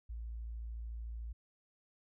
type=tone; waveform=sine; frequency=56.8 Hz; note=A#1; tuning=44 cents flat; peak=-40 dBFS; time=0.09-1.33 s; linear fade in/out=10 ms; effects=none